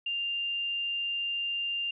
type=tone; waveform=sine; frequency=2794 Hz; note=F7; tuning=in tune; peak=-29 dBFS; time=0.06-1.91 s; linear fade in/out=5 ms; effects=none